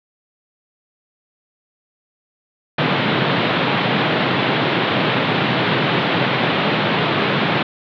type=band-pass noise; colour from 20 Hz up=pink; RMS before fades=-18 dBFS; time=2.78-7.63 s; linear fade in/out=5 ms; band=120 to 3800 Hz; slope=48 dB/octave; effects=none